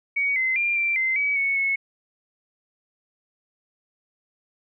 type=tone with pitch steps; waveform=sine; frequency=2247 / 2058 / 2391 / 2354 / 2073 / 2277 / 2213 / 2194 Hz; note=C#7 / C7 / D7 / D7 / C7 / C#7 / C#7 / C#7; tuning=+23 / -29 / +30 / +3 / -17 / +46 / -3 / -18 cents; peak=-20 dBFS; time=0.16-1.76 s; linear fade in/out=10 ms; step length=200 ms; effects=none